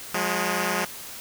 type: tone pair together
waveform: 5% pulse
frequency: 179.61 / 207.7 Hz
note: F3 / G#3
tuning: +49 / 0 cents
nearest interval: minor third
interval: 251 cents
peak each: -15 dBFS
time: 0.14-0.85 s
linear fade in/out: 5 ms
effects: white hiss -39 dBFS RMS until 1.2 s